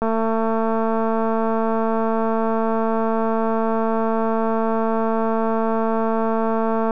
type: click train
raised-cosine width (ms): 1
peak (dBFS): -9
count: 1544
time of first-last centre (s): 0.02-6.908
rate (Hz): 224
effects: none